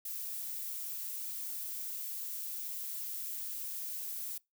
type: noise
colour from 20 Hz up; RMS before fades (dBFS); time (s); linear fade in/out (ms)
violet; -40; 0.05-4.38; 5
effects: noise-tail reverb RT60 0.2 s tail -23 dB re dry